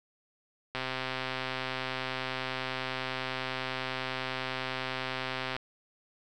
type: click train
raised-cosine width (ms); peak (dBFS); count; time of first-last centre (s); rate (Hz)
0.3; -17; 627; 0.75-5.565; 130
effects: none